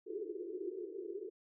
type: band-pass noise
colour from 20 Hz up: white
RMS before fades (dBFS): -43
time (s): 0.06-1.3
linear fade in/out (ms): 20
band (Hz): 340 to 430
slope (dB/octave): 96
effects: none

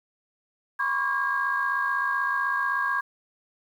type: tone cluster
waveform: sine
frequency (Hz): 998 / 1085 / 1141 / 1623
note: B5 / C#6 / C#6 / G#6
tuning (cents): +18 / -37 / +50 / -40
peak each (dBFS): -32 / -29 / -31 / -25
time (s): 0.79-3.01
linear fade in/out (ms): 10
effects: tanh soft clip ceiling -14 dBFS + 9-bit

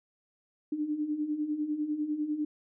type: beating tone pair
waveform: sine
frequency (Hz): 293.7 / 303.7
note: D4 / D#4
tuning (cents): 0 / -42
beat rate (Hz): 10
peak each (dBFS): -36 / -30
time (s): 0.72-2.45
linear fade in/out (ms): 5
effects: none

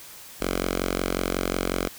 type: tone with notch filter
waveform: 5% pulse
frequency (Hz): 45.51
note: F#1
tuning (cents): -28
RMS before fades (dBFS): -27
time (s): 0.4-1.89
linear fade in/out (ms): 20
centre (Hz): 110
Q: 0.6
effects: white hiss -44 dBFS RMS until 1.98 s

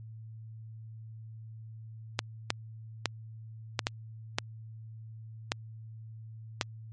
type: clicks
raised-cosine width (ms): 0.2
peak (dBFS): -9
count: 8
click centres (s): 2.191 / 2.504 / 3.057 / 3.792 / 3.869 / 4.385 / 5.519 / 6.612
effects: added 111 Hz sine -43 dBFS peak until 6.92 s + MP3 48 kbps

